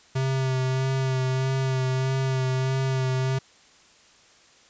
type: tone with vibrato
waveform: square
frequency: 131.5 Hz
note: C3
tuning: 9 cents sharp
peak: -23 dBFS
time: 0.15-3.39 s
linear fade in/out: 10 ms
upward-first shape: sine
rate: 1.6 Hz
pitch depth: 22 cents each way
effects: white hiss -55 dBFS RMS until 4.69 s + resampled to 16000 Hz